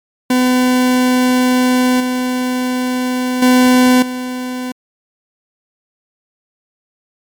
40% pulse tone with level steps, 252.2 Hz, B3, 36 cents sharp, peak -9 / -14 / -6 / -19 dBFS, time 0.3-4.72 s, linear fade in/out 5 ms, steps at 2 / 3.42 / 4.02 s, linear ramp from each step 5 ms, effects MP3 96 kbps

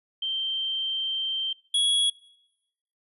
sine / square tone pair in turn, 3136 / 3341 Hz, G7 / G#7, 0 / +10 cents, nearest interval minor second, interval 110 cents, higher second, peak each -26 / -21 dBFS, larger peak second, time 0.22-1.53 / 1.74-2.1 s, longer first, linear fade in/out 5 ms, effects noise-tail reverb RT60 0.9 s tail -23 dB re dry + resampled to 32000 Hz

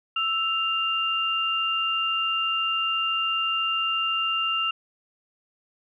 sine tone pair together, 1318.5 / 2794 Hz, E6 / F7, 0 / 0 cents, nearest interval octave + minor second, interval 1300 cents, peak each -27 / -24 dBFS, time 0.16-4.71 s, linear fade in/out 5 ms, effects none

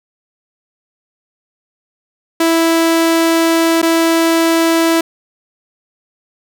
sawtooth tone with dropouts, 329.6 Hz, E4, in tune, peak -6 dBFS, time 2.4-5.01 s, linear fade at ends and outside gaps 5 ms, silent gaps 3.818-3.827 s, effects none

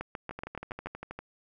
two click trains, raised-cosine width 0.5 ms, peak -20 / -24 dBFS, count 7 / 12, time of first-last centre 0.01-0.86 / 0.31-1.19 s, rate 7.06 / 12.5 Hz, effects none

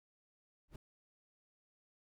brown noise with exponential growth, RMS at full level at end -39 dBFS, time 0.68-0.76 s, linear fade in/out 5 ms, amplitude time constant 16 ms, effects none

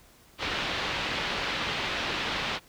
white low-pass noise, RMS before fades -31 dBFS, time 0.38-2.6 s, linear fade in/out 50 ms, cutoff 3700 Hz, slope 24 dB/octave, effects pink hiss -57 dBFS RMS until 2.68 s

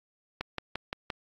click train, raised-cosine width 0.3 ms, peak -16 dBFS, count 5, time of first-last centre 0.41-1.102 s, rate 5.78 Hz, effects AAC 48 kbps

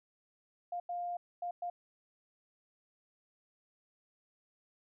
sine tone bursts at uneven times, 703 Hz, F5, 11 cents sharp, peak -35 dBFS, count 4, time 0.72-0.8 / 0.89-1.17 / 1.42-1.51 / 1.62-1.7 s, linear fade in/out 5 ms, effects none

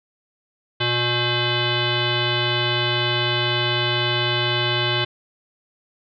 sine tone with frequency modulation, 1568 Hz, G6, in tune, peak -18 dBFS, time 0.8-5.05 s, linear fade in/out 10 ms, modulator 482 Hz, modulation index 4.5, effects none

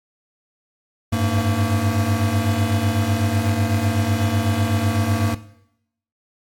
square tone cluster, 95.8 / 103.8 / 228.4 Hz, G2 / G#2 / A#3, -39 / 0 / -35 cents, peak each -23 dBFS, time 1.12-5.35 s, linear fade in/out 10 ms, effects noise-tail reverb RT60 0.8 s tail -17 dB re dry + AAC 64 kbps

